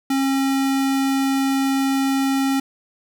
square tone, 270.7 Hz, C#4, 41 cents flat, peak -18 dBFS, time 0.1-2.6 s, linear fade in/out 5 ms, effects none

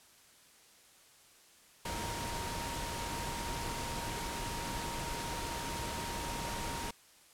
sine tone in noise, 935 Hz, A#5, 5 cents sharp, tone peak -42 dBFS, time 1.85-6.91 s, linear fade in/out 5 ms, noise pink, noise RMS -39 dBFS, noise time 1.85-6.91 s, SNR -6 dB, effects white hiss -61 dBFS RMS until 7.33 s + low-pass 11000 Hz 12 dB/octave

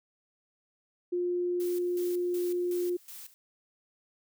sine tone, 354.5 Hz, F4, 26 cents sharp, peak -27 dBFS, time 1.12-2.97 s, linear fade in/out 10 ms
blue noise with tremolo, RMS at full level -45 dBFS, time 1.6-3.34 s, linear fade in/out 0 ms, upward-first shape square, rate 2.7 Hz, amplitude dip 80%
effects none

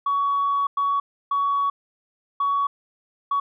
sine tone bursts at uneven times, 1124 Hz, C#6, 24 cents sharp, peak -18 dBFS, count 5, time 0.06-0.67 / 0.77-1 / 1.31-1.7 / 2.4-2.67 / 3.31-3.4 s, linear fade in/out 5 ms, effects tanh soft clip ceiling -15 dBFS

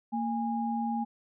sine tone pair together, 230.3 / 820.7 Hz, A#3 / G#5, -21 / -21 cents, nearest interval octave + minor seventh, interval 2200 cents, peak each -30 / -32 dBFS, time 0.12-1.05 s, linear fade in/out 20 ms, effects none

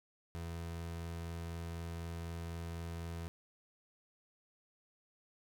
30% pulse tone, 84 Hz, E2, 33 cents sharp, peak -38 dBFS, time 0.35-3.28 s, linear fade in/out 0 ms, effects none

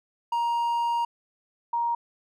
triangle / sine tone pair in turn, 940 / 940 Hz, A#5 / A#5, +14 / +14 cents, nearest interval unison, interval 0 cents, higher neither, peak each -21 / -23 dBFS, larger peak first, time 0.32-1.05 / 1.73-1.95 s, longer first, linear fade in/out 5 ms, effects none

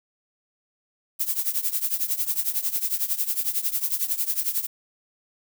violet noise with tremolo, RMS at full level -22 dBFS, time 1.19-4.67 s, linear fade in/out 20 ms, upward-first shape triangle, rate 11 Hz, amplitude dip 90%, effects none

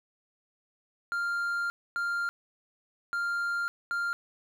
triangle tone bursts at uneven times, 1396 Hz, F6, 1 cent flat, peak -26 dBFS, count 4, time 1.12-1.7 / 1.96-2.29 / 3.13-3.68 / 3.91-4.13 s, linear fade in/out 0 ms, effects none

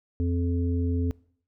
harmonic tone, 86.3 Hz, F2, 20 cents flat, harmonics 1 / 3 / 5, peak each -24 / -29 / -36 dBFS, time 0.2-1.11 s, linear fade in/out 0 ms, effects noise-tail reverb RT60 0.6 s tail -23 dB re dry

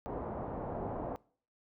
white low-pass noise, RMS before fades -39 dBFS, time 0.06-1.16 s, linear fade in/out 0 ms, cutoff 820 Hz, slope 24 dB/octave, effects noise-tail reverb RT60 0.5 s tail -23 dB re dry

